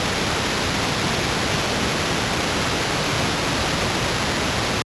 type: noise with sample-and-hold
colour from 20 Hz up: pink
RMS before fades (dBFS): -21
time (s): 0-4.82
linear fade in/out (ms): 0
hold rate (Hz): 8820
effects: high-pass 80 Hz 12 dB/octave + resampled to 24000 Hz